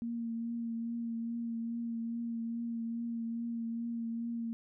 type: tone with vibrato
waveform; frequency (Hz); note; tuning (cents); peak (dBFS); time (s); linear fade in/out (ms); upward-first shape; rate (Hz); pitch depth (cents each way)
sine; 231.7; A#3; -10; -34; 0.02-4.53; 0; triangle; 2.4; 25
effects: none